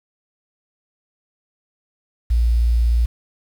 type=tone; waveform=sine; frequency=58.27 Hz; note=A#1; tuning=in tune; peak=-13 dBFS; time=2.3-3.06 s; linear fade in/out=10 ms; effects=7-bit